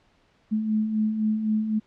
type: beating tone pair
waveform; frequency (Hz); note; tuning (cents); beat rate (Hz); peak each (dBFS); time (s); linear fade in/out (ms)
sine; 212.7 / 216.6; G#3 / A3; +42 / -27; 3.9; -31 / -22; 0.51-1.8; 20
effects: pink hiss -63 dBFS RMS until 1.86 s + low-pass 4000 Hz 12 dB/octave